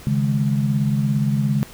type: chord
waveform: sine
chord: C# suspended second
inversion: none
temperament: just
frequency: 138.59 / 155.92 / 207.9 Hz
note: C#3 / D#3 / G#3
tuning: 0 / +4 / +2 cents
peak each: -19 / -25 / -21 dBFS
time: 0.07-1.63 s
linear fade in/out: 0 ms
effects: pink hiss -42 dBFS RMS until 1.73 s